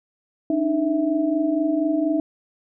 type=tone cluster; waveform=sine; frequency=286 / 310.2 / 657 Hz; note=D4 / D#4 / E5; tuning=-46 / -5 / -6 cents; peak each=-25 / -20 / -26 dBFS; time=0.5-2.2 s; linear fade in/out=2 ms; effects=none

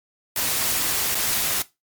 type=noise with dropouts; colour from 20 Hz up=white; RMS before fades=-23 dBFS; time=0.36-1.62 s; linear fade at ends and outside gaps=2 ms; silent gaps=1.147-1.152 s; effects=noise-tail reverb RT60 0.2 s tail -17 dB re dry + MP3 96 kbps

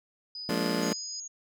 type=tone with tremolo; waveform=sine; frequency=4978 Hz; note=D#8; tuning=in tune; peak=-36 dBFS; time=0.35-1.2 s; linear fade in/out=2 ms; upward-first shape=triangle; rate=3.8 Hz; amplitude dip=30%
type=chord; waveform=25% pulse; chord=Bb dominant seventh; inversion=second; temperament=just; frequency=174.81 / 209.8 / 233.1 / 291.4 Hz; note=F3 / Ab3 / Bb3 / D4; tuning=+2 / +18 / 0 / -13 cents; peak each=-29 dBFS; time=0.49-0.93 s; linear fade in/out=2 ms
type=tone; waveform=sine; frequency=6645 Hz; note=G#8; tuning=in tune; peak=-38 dBFS; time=0.82-1.28 s; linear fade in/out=10 ms
effects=none

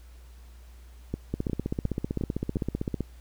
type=two click trains; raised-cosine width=3 ms; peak=-15 / -16 dBFS; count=27 / 5; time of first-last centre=1.34-3.007 / 1.14-2.569 s; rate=15.6 / 2.8 Hz; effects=added 60 Hz sine -46 dBFS peak until 3.2 s + pink hiss -60 dBFS RMS until 3.2 s

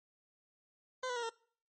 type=tone with pitch steps; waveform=20% pulse; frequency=512 / 492.8 / 474.4 / 456.7 Hz; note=C5 / B4 / A#4 / A#4; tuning=-38 / -4 / +30 / -36 cents; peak=-31 dBFS; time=1.03-1.294 s; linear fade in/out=5 ms; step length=66 ms; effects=noise-tail reverb RT60 0.5 s tail -23 dB re dry + MP3 32 kbps

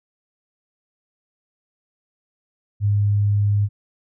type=tone; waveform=sine; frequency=102.5 Hz; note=G#2; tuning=22 cents flat; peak=-15 dBFS; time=2.8-3.69 s; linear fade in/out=50 ms; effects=none

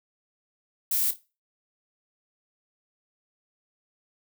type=noise with echo; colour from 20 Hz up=violet; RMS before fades=-25 dBFS; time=0.91-1.11 s; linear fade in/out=5 ms; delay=27 ms; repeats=3; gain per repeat=-12 dB; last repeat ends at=1.191 s; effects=noise-tail reverb RT60 0.3 s tail -19 dB re dry

